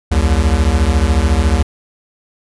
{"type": "beating tone pair", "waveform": "square", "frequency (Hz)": [65.41, 79.41], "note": ["C2", "D#2"], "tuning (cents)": [0, 36], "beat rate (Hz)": 14, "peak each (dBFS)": -14, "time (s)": [0.11, 1.63], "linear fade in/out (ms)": 10, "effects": ["resampled to 24000 Hz"]}